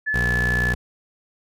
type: tone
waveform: sine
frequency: 1727 Hz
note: A6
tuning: 33 cents flat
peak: -20 dBFS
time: 0.06-0.74 s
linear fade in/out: 20 ms
type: tone with vibrato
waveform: 20% pulse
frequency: 60.4 Hz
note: B1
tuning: 38 cents flat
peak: -17 dBFS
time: 0.14-0.75 s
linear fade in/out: 5 ms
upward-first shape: sine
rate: 14 Hz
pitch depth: 17 cents each way
effects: none